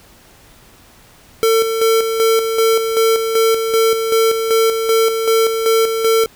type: tone with tremolo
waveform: square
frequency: 450 Hz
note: A4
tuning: 39 cents sharp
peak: -11 dBFS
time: 1.43-6.26 s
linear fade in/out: 0 ms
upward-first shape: square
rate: 2.6 Hz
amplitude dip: 50%
effects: pink hiss -46 dBFS RMS until 6.35 s